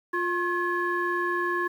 sine tone cluster, 351.5 / 1076 / 1703 Hz, F4 / C6 / G#6, +11 / +48 / +43 cents, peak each -28 dBFS, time 0.13-1.68 s, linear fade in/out 10 ms, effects tanh soft clip ceiling -16 dBFS + 9-bit

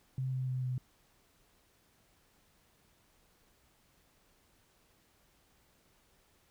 sine tone with pitch steps, 130.81 / 129.53 / 128.27 / 127.01 Hz, C3 / C3 / C3 / B2, 0 / -17 / -34 / +49 cents, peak -32 dBFS, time 0.18-0.78 s, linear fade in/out 2 ms, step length 150 ms, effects pink hiss -69 dBFS RMS until 6.5 s

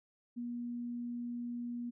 sine tone, 240 Hz, B3, 49 cents flat, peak -37 dBFS, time 0.36-1.91 s, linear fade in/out 20 ms, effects none

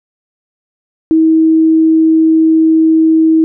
sine tone, 320.4 Hz, E4, 49 cents flat, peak -5 dBFS, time 1.11-3.44 s, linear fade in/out 0 ms, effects none

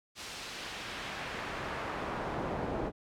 brown noise with band-pass filter sweep, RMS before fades -38 dBFS, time 0.15-2.92 s, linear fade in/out 50 ms, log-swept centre 5400 to 550 Hz, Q 0.83, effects none

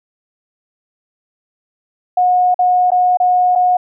sine tone with dropouts, 725 Hz, F#5, 35 cents flat, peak -9 dBFS, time 2.17-3.77 s, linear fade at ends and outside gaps 5 ms, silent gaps 2.544-2.59 / 2.905-2.917 / 3.172-3.2 / 3.553-3.557 s, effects none

